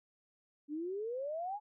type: exponential sweep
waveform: sine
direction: up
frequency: 285.3 to 857 Hz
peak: -36 dBFS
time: 0.68-1.6 s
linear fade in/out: 50 ms
effects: none